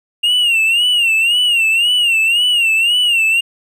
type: tone with vibrato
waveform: triangle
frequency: 2794 Hz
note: F7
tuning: in tune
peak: -9 dBFS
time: 0.23-3.41 s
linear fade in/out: 10 ms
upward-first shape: sine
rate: 1.9 Hz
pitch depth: 110 cents each way
effects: none